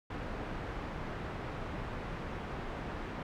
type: low-pass noise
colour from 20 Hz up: pink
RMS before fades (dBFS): -40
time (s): 0.1-3.23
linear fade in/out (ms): 5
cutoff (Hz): 1800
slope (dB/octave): 12
effects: none